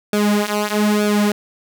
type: tone with flanger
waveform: sawtooth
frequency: 208.6 Hz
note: G#3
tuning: 8 cents sharp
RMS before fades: -17 dBFS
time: 0.13-1.32 s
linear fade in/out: 2 ms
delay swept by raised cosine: 1 to 5.4 ms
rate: 1.1 Hz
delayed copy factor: -0.85
effects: none